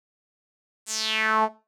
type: tone with band-pass filter sweep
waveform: sawtooth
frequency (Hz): 218.9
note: A3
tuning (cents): -9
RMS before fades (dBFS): -24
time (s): 0.86-1.49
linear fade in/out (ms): 50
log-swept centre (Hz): 8500 to 700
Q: 4.1
effects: noise-tail reverb RT60 0.3 s tail -17 dB re dry